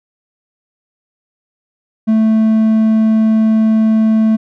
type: tone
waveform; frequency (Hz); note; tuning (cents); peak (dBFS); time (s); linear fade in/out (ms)
triangle; 220; A3; 0; -6; 2.07-4.37; 20
effects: none